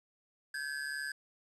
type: ring-modulated tone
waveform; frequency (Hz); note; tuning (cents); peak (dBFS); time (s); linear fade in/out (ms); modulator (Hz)
square; 1630; G#6; -33; -34; 0.54-1.12; 5; 71.6
effects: resampled to 24000 Hz + 10-bit